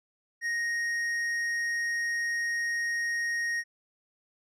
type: tone with tanh clipping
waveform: triangle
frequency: 1869 Hz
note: A#6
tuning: 4 cents sharp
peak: -29 dBFS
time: 0.41-3.64 s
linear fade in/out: 50 ms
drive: 12 dB
effects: none